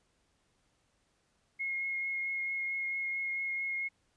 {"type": "tone with vibrato", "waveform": "sine", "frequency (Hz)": 2157, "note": "C#7", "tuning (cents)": -48, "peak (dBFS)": -32, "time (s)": [1.59, 3.89], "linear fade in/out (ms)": 20, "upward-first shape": "triangle", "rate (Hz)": 4.5, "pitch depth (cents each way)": 12, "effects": ["pink hiss -74 dBFS RMS until 4.16 s", "resampled to 22050 Hz"]}